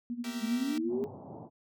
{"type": "tone with tremolo", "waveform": "sine", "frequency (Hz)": 239.7, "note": "A#3", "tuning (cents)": 48, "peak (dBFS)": -31, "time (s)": [0.1, 1.04], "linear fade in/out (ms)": 0, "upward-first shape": "sine", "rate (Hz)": 12, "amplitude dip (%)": 80}
{"type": "chord", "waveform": "5% pulse", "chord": "E diminished", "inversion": "first", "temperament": "equal with one note detuned", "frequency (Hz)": [387.9, 466.2, 659.3], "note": ["G4", "Bb4", "E5"], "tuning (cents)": [-18, 0, 0], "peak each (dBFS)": -35, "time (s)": [0.24, 0.78], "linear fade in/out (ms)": 2}
{"type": "exponential sweep", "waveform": "sine", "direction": "up", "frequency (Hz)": [207.7, 430], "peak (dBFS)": -30, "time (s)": [0.4, 1.08], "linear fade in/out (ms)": 50}
{"type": "band-pass noise", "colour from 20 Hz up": "pink", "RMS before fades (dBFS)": -46, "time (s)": [0.88, 1.5], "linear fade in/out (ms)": 50, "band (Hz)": [100, 920], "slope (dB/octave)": 48}
{"effects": []}